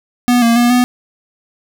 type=tone with pitch steps; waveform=square; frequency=244.8 / 232.5 / 240.3 / 247.3 Hz; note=B3 / A#3 / B3 / B3; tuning=-15 / -4 / -47 / +3 cents; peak=-9 dBFS; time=0.28-0.84 s; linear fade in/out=0 ms; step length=140 ms; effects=none